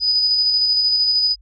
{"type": "tone with tremolo", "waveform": "sine", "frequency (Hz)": 4978, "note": "D#8", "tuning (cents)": 0, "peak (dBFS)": -13, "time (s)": [0, 1.36], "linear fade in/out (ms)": 50, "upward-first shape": "square", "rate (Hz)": 13, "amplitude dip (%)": 25, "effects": ["added 50 Hz sine -46 dBFS peak until 1.41 s"]}